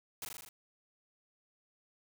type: noise with echo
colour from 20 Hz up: white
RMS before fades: -41 dBFS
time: 0.22-0.25 s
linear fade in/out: 2 ms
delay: 40 ms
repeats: 6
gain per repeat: -2 dB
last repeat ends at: 0.49 s
effects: none